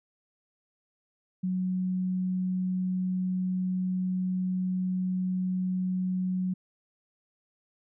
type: tone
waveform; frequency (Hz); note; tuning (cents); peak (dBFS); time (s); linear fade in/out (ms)
sine; 184.4; F#3; -6; -26; 1.43-6.54; 10
effects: none